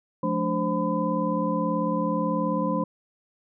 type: tone cluster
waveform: sine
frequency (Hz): 175.2 / 213.6 / 291 / 524 / 1008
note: F3 / G#3 / D4 / C5 / B5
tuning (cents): +6 / +49 / -16 / +2 / +35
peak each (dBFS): -29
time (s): 0.23-2.84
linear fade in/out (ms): 5
effects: none